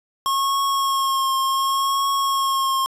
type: tone with vibrato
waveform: square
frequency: 1085 Hz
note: C#6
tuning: 37 cents flat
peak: -19 dBFS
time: 0.26-2.86 s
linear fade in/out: 0 ms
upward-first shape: triangle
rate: 0.68 Hz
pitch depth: 25 cents each way
effects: resampled to 32000 Hz + 9-bit